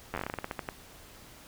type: slowing click train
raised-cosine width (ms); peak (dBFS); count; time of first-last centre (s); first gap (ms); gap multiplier
0.5; -18; 15; 0.14-0.688; 10; 1.19
effects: pink hiss -52 dBFS RMS until 1.47 s